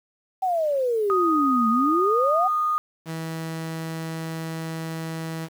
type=exponential two-way sweep; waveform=sine; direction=down then up; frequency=773 to 220 to 773 Hz; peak=-20 dBFS; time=0.42-2.48 s; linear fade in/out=10 ms; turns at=1.69 s
type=tone with pitch glide; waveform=sine; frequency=1244.5 to 1230.2 Hz; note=D#6 to D#6; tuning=0 to -20 cents; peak=-20 dBFS; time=1.1-2.78 s; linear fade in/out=0 ms; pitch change=-20 cents; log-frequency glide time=1.57-1.98 s
type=tone; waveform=sawtooth; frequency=162.1 Hz; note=E3; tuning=29 cents flat; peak=-25 dBFS; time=3.05-5.49 s; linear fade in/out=50 ms
effects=8-bit